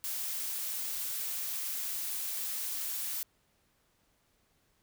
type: noise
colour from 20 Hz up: blue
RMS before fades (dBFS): -36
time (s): 0.04-3.23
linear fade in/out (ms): 0
effects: pink hiss -72 dBFS RMS until 4.82 s